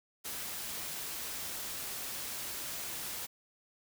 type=noise; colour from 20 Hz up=white; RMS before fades=-40 dBFS; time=0.24-3.27 s; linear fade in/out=20 ms; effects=none